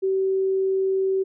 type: tone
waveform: sine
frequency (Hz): 383.1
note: G4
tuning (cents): -40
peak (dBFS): -19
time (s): 0.02-1.24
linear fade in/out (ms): 20
effects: none